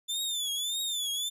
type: tone with vibrato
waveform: sawtooth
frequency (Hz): 3520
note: A7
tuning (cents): 0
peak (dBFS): -27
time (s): 0.08-1.3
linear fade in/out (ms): 20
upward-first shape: triangle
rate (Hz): 1.7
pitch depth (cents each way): 130
effects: resampled to 32000 Hz